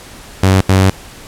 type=tone bursts at uneven times; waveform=sawtooth; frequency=95.1 Hz; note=F#2; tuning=48 cents sharp; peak=-3 dBFS; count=2; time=0.43-0.61 / 0.69-0.9 s; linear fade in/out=5 ms; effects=pink hiss -35 dBFS RMS until 1.27 s + low-pass 12000 Hz 12 dB/octave